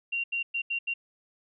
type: tone bursts at uneven times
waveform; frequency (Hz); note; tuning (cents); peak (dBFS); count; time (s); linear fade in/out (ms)
sine; 2761; F7; -20; -27; 5; 0.12-0.24 / 0.32-0.43 / 0.54-0.62 / 0.7-0.79 / 0.87-0.94; 10
effects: none